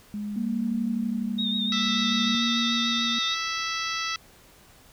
sine tone with pitch glide, 207.7 to 200.9 Hz, G#3 to G3, 0 to +43 cents, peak -29 dBFS, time 0.14-2.35 s, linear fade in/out 0 ms, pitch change -57 cents, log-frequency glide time 0.32-0.39 s
sine tone with tremolo, 233.1 Hz, A#3, in tune, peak -25 dBFS, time 0.36-3.19 s, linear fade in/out 5 ms, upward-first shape sine, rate 0.61 Hz, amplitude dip 45%
sine tone with vibrato, 3697 Hz, A#7, 15 cents flat, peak -26 dBFS, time 1.38-3.35 s, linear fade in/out 10 ms, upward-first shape sine, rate 6.8 Hz, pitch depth 44 cents each way
harmonic tone, 659.3 Hz, E5, in tune, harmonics 2 / 3 / 4 / 5 / 6 / 7 / 8 / 9, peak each -32 / -34 / -35 / -36 / -37 / -37 / -38 / -39 dBFS, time 1.72-4.16 s, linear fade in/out 2 ms
effects pink hiss -54 dBFS RMS until 4.92 s

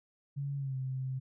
sine tone with pitch glide, 140.5 to 131.09 Hz, C#3 to C3, +24 to +4 cents, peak -33 dBFS, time 0.36-1.2 s, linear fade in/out 20 ms, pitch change -120 cents, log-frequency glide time 0.57-0.76 s, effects none

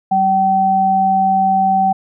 sine tone pair together, 191.8 / 767.2 Hz, G3 / G5, -37 / -37 cents, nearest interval 2 octaves, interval 2400 cents, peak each -20 / -11 dBFS, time 0.11-1.93 s, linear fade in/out 10 ms, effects none

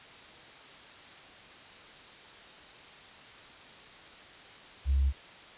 triangle tone with tanh clipping, 68 Hz, C#2, 33 cents flat, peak -23 dBFS, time 4.85-5.13 s, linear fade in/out 50 ms, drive 5 dB, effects white hiss -50 dBFS RMS until 5.57 s + resampled to 8000 Hz

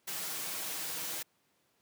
white noise with comb filter, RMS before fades -38 dBFS, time 0.07-1.23 s, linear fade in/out 10 ms, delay 6.3 ms, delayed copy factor +0.5, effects pink hiss -73 dBFS RMS until 1.81 s + high-pass 150 Hz 12 dB/octave

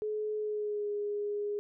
sine tone with pitch glide, 426.3 to 412.7 Hz, G#4 to G#4, +45 to -11 cents, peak -31 dBFS, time 0.02-1.59 s, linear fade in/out 0 ms, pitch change -56 cents, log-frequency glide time 0.38-0.9 s, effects none

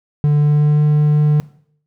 triangle tone with pitch glide, 147.5 to 149.56 Hz, D3 to D3, +8 to +32 cents, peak -8 dBFS, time 0.24-1.4 s, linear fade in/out 0 ms, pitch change +24 cents, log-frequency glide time 0.37-0.79 s, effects noise-tail reverb RT60 0.6 s tail -20 dB re dry

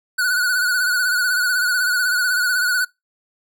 square tone with vibrato, 1473 Hz, F#6, 8 cents flat, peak -17 dBFS, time 0.18-2.85 s, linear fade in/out 10 ms, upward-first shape sine, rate 16 Hz, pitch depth 55 cents each way, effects noise-tail reverb RT60 0.2 s tail -24 dB re dry

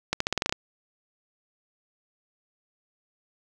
accelerating click train, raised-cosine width 0.2 ms, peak -7 dBFS, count 9, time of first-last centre 0.13-0.525 s, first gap 74 ms, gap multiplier 0.88, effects none

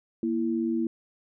sine tone pair together, 234.3 / 331.8 Hz, A#3 / E4, +9 / +11 cents, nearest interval tritone, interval 602 cents, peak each -27 dBFS, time 0.23-0.87 s, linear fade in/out 2 ms, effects none

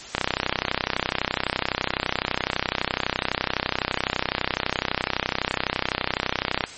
click train, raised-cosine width 0.3 ms, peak -4 dBFS, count 208, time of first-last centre 0.15-6.639 s, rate 31.9 Hz, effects white hiss -39 dBFS RMS until 6.77 s + MP3 32 kbps

